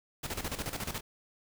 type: noise with tremolo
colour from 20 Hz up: pink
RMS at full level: -35 dBFS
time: 0.23-1.01 s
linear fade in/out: 10 ms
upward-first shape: square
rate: 14 Hz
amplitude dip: 70%
effects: none